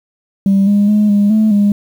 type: tone with pitch steps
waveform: sine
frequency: 196 / 203.8 / 210.1 / 203.8 / 216.9 / 204 Hz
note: G3 / G#3 / G#3 / G#3 / A3 / G#3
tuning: 0 / -32 / +20 / -32 / -25 / -31 cents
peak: -6 dBFS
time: 0.46-1.72 s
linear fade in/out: 2 ms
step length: 210 ms
effects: tanh soft clip ceiling -5 dBFS + 7-bit